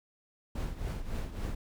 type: noise with tremolo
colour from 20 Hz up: brown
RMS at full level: -32 dBFS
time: 0.55-1.55 s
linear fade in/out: 5 ms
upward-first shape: triangle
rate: 3.6 Hz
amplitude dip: 75%
effects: none